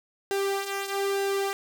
sawtooth tone with flanger, 395 Hz, G4, 13 cents sharp, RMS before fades -28 dBFS, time 0.31-1.53 s, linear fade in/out 0 ms, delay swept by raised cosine 0.89 to 2.79 ms, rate 1.1 Hz, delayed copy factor -0.6, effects none

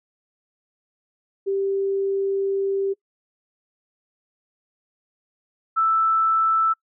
sine tone pair in turn, 392 / 1320.8 Hz, G4 / E6, 0 / +3 cents, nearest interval octave + major sixth, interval 2103 cents, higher second, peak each -20 / -16 dBFS, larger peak second, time 1.46-2.94 / 5.76-6.74 s, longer first, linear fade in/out 20 ms, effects noise-tail reverb RT60 0.1 s tail -24 dB re dry

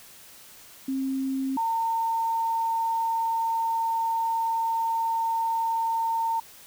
sine tone pair in turn, 267.1 / 909.6 Hz, C4 / A#5, +36 / -43 cents, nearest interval octave + major sixth, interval 2121 cents, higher second, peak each -25 / -23 dBFS, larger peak second, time 0.88-1.57 / 1.57-6.4 s, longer second, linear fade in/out 5 ms, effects white hiss -49 dBFS RMS until 6.66 s

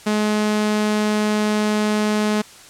sawtooth tone, 211.8 Hz, G#3, 34 cents sharp, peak -13 dBFS, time 0.06-2.42 s, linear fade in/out 10 ms, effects white hiss -43 dBFS RMS until 2.69 s + low-pass 9000 Hz 12 dB/octave

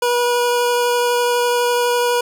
25% pulse tone with vibrato, 484.3 Hz, B4, 34 cents flat, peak -11 dBFS, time 0.02-2.21 s, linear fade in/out 5 ms, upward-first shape triangle, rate 12 Hz, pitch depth 9 cents each way, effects none

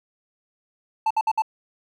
triangle tone bursts, 881 Hz, A5, 2 cents sharp, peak -16 dBFS, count 4, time 1.06-1.421 s, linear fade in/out 5 ms, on 46 ms, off 59 ms, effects none

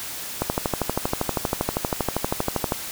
click train, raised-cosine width 1 ms, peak -7 dBFS, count 30, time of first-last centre 0.42-2.722 s, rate 12.6 Hz, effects white hiss -33 dBFS RMS until 2.91 s

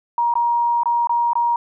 sine tone with dropouts, 946 Hz, A#5, 25 cents sharp, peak -15 dBFS, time 0.18-1.56 s, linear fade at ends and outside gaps 2 ms, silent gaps 0.339-0.354 / 0.834-0.857 / 1.072-1.094 / 1.333-1.354 s, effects none

